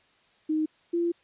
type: tone pair in turn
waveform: sine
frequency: 311.1 / 342.1 Hz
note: D#4 / F4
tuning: 0 / -36 cents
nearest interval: major second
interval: 164 cents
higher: second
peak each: -23 / -23 dBFS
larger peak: neither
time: 0.49-0.66 / 0.93-1.12 s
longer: second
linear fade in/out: 10 ms
effects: white hiss -63 dBFS RMS until 1.23 s + resampled to 8000 Hz